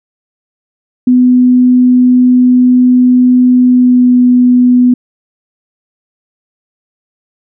sine tone with pitch glide, 250.1 to 247.9 Hz, B3 to B3, +22 to +7 cents, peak -3 dBFS, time 1.07-4.94 s, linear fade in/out 5 ms, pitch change -15 cents, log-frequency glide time 3.67-4.16 s, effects none

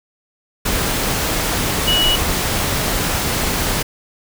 sine tone in noise, 2930 Hz, F#7, 18 cents flat, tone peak -14 dBFS, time 1.87-2.16 s, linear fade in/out 10 ms, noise pink, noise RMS -19 dBFS, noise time 0.65-3.83 s, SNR +2 dB, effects none

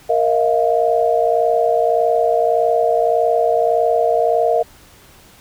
sine chord, Bb suspended fourth, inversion none, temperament equal with one note detuned, 466.2 / 636.8 / 698.5 Hz, Bb4 / Eb5 / F5, 0 / +40 / 0 cents, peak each -17 dBFS, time 0.09-4.63 s, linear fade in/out 10 ms, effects pink hiss -46 dBFS RMS until 5.4 s

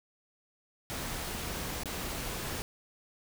pink noise with dropouts, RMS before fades -37 dBFS, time 0.9-2.62 s, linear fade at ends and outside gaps 0 ms, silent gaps 1.834-1.857 s, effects none

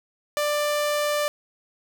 sawtooth tone, 591 Hz, D5, 11 cents sharp, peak -18 dBFS, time 0.37-1.28 s, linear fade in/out 0 ms, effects none

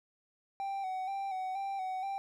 triangle tone with vibrato, 768 Hz, G5, 36 cents flat, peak -32 dBFS, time 0.6-2.18 s, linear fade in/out 0 ms, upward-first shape square, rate 2.1 Hz, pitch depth 40 cents each way, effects none

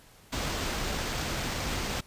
pink noise with sample-and-hold, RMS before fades -32 dBFS, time 0.32-2.01 s, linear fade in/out 10 ms, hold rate 11025 Hz, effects pink hiss -56 dBFS RMS until 2.06 s + resampled to 32000 Hz

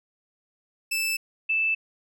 sawtooth / sine tone pair in turn, 2637 / 2637 Hz, E7 / E7, 0 / 0 cents, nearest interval unison, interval 0 cents, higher neither, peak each -21 dBFS, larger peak neither, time 0.91-1.17 / 1.49-1.75 s, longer neither, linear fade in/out 10 ms, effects none

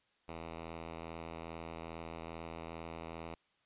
5% pulse tone with vibrato, 82.41 Hz, E2, in tune, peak -32 dBFS, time 0.28-3.35 s, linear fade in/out 5 ms, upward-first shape sine, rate 7.1 Hz, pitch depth 10 cents each way, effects white hiss -74 dBFS RMS until 3.65 s + resampled to 8000 Hz

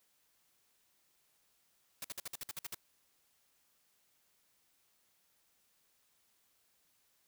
white noise bursts, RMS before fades -42 dBFS, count 10, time 2.02-2.746 s, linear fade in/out 2 ms, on 24 ms, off 54 ms, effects white hiss -74 dBFS RMS until 7.27 s

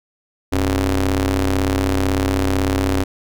sawtooth ring-modulated tone, 98 Hz, G2, in tune, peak -9 dBFS, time 0.52-3.04 s, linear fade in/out 10 ms, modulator 178 Hz, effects none

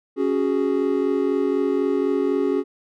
triangle chord, C# suspended fourth, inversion none, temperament equal with one note detuned, 277.2 / 371.3 / 415.3 Hz, C#4 / F#4 / G#4, 0 / +6 / 0 cents, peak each -21 dBFS, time 0.16-2.64 s, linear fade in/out 50 ms, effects none

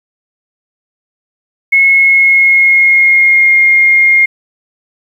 sine tone with pitch glide, 2180 to 2130 Hz, C#7 to C7, -29 to +30 cents, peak -4 dBFS, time 1.72-4.26 s, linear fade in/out 10 ms, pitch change -41 cents, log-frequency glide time 1.85-3.55 s, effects 7-bit

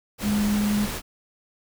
sine tone in noise, 207.7 Hz, G#3, in tune, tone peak -20 dBFS, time 0.22-0.88 s, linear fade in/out 50 ms, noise pink, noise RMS -31 dBFS, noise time 0.18-1.02 s, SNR +8 dB, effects none

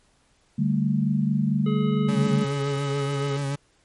sine chord, D suspended fourth, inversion none, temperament just, 146.83 / 195.78 / 220.2 Hz, D3 / G3 / A3, 0 / -2 / +2 cents, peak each -24 dBFS, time 0.58-2.45 s, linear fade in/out 10 ms
harmonic tone, 423 Hz, G#4, 32 cents sharp, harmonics 1 / 3 / 5 / 7 / 9, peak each -29 / -37 / -45 / -44 / -48 dBFS, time 1.66-3.37 s, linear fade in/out 5 ms
40% pulse tone with vibrato, 140 Hz, C#3, 18 cents sharp, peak -24 dBFS, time 2.08-3.56 s, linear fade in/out 10 ms, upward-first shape sine, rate 7 Hz, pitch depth 37 cents each way
effects pink hiss -63 dBFS RMS until 3.84 s + MP3 48 kbps

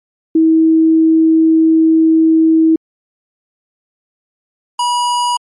sine / square tone pair in turn, 321.7 / 969.6 Hz, E4 / B5, -42 / -32 cents, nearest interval octave + perfect fifth, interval 1910 cents, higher second, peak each -6 / -13 dBFS, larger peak first, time 0.35-2.76 / 4.79-5.37 s, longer first, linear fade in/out 5 ms, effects MP3 48 kbps

